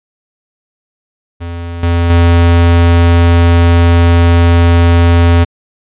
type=tone with level steps; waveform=square; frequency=85.4 Hz; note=F2; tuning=38 cents flat; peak=-20 / -9 / -5 dBFS; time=1.4-5.45 s; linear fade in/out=20 ms; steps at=1.83 / 2.1 s; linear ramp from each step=2 ms; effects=resampled to 8000 Hz